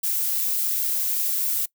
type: noise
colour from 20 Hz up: violet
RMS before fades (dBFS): -24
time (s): 0.03-1.66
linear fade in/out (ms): 10
effects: noise-tail reverb RT60 0.1 s tail -22 dB re dry